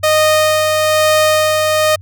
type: tone with tremolo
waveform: sawtooth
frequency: 618 Hz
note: D#5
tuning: 12 cents flat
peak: -5 dBFS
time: 0.03-1.96 s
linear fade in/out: 10 ms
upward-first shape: sine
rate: 1.1 Hz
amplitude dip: 30%
effects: added 95 Hz sine -32 dBFS peak until 2.01 s